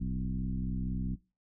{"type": "tone with frequency modulation", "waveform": "sine", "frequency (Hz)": 118, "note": "A#2", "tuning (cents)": 22, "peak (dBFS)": -30, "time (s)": [0, 1.16], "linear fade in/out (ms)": 20, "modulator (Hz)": 64.3, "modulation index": 1.8, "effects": ["noise-tail reverb RT60 0.3 s tail -22 dB re dry"]}